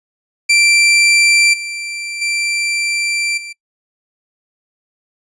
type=tone with level steps; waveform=sawtooth; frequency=2351 Hz; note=D7; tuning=1 cent sharp; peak=-5 / -19 / -12 / -24 dBFS; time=0.49-3.53 s; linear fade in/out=10 ms; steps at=1.53 / 2.21 / 3.37 s; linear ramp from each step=10 ms; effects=noise-tail reverb RT60 0.1 s tail -25 dB re dry + resampled to 22050 Hz